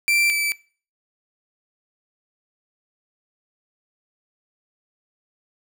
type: tone pair in turn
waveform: 40% pulse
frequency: 2349 / 2318 Hz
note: D7 / D7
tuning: 0 / -23 cents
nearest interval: unison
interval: 23 cents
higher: first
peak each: -16 / -19 dBFS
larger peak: first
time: 0.08-0.3 / 0.3-0.52 s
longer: neither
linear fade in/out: 0 ms
effects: noise-tail reverb RT60 0.4 s tail -21 dB re dry